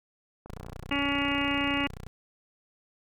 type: click train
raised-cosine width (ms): 1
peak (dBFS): -30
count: 11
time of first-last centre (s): 0.46-0.835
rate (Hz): 26.7
type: tone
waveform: 10% pulse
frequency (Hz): 30.67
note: B0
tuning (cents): -11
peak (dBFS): -32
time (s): 0.5-2.07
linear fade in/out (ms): 0
type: harmonic tone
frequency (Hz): 282.4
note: C#4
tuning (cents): +32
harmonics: 1 / 2 / 3 / 4 / 5 / 6 / 7 / 8 / 9 / 10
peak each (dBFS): -29 / -38 / -37 / -36 / -39 / -43 / -35 / -37 / -35 / -33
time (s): 0.91-1.87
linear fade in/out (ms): 2
effects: none